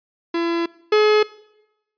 45% pulse tone pair in turn, 337.3 / 425 Hz, E4 / G#4, +40 / +40 cents, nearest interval major third, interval 400 cents, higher second, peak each -19 / -12 dBFS, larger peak second, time 0.34-0.66 / 0.92-1.23 s, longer first, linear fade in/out 5 ms, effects noise-tail reverb RT60 0.9 s tail -21 dB re dry + resampled to 11025 Hz

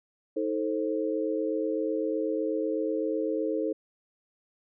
sine chord, A diminished, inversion second, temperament just, 316.8 / 440 / 528 Hz, Eb4 / A4 / C5, +31 / 0 / +16 cents, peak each -30 / -30 / -32 dBFS, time 0.36-3.73 s, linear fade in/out 10 ms, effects none

